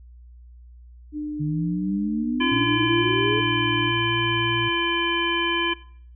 sine tone, 299.7 Hz, D4, 35 cents sharp, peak -26 dBFS, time 1.12-3.93 s, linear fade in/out 50 ms
sine exponential sweep, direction up, 146.83 to 432.8 Hz, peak -23 dBFS, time 1.39-3.41 s, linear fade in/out 20 ms
harmonic tone, 340 Hz, F4, 46 cents flat, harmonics 1 / 3 / 5 / 7 / 9, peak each -27 / -27 / -27 / -27 / -27 dBFS, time 2.4-5.74 s, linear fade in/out 10 ms
sine tone with vibrato, 117.6 Hz, A#2, 16 cents sharp, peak -28 dBFS, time 2.51-4.69 s, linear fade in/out 10 ms, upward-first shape triangle, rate 3.1 Hz, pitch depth 18 cents each way
effects noise-tail reverb RT60 0.6 s tail -20 dB re dry + added 60 Hz sine -43 dBFS peak until 6.15 s

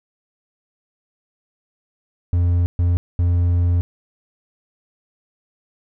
triangle tone bursts at uneven times, 87.31 Hz, F2, in tune, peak -12 dBFS, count 3, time 2.33-2.66 / 2.79-2.97 / 3.19-3.81 s, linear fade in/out 0 ms, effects none

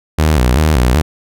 sawtooth tone with vibrato, 69.3 Hz, C#2, in tune, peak -5 dBFS, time 0.18-1.02 s, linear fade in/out 10 ms, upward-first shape square, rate 2.6 Hz, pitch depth 200 cents each way, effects none

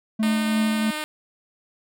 triangle tone with tremolo, 218.5 Hz, A3, 12 cents flat, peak -16 dBFS, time 0.19-0.91 s, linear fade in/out 10 ms, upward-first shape triangle, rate 3 Hz, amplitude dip 40%
5% pulse tone with vibrato, 305.4 Hz, D#4, 32 cents flat, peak -16 dBFS, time 0.23-1.04 s, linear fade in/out 0 ms, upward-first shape triangle, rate 12 Hz, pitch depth 9 cents each way
effects none

